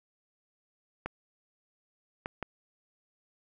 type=clicks; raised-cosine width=0.5 ms; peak=-19 dBFS; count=3; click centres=1.06 / 2.259 / 2.427 s; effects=none